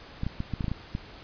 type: clicks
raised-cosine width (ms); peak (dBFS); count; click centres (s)
5; -17; 9; 0.234 / 0.266 / 0.404 / 0.537 / 0.608 / 0.643 / 0.682 / 0.716 / 0.951
effects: pink hiss -47 dBFS RMS until 1.23 s + resampled to 11025 Hz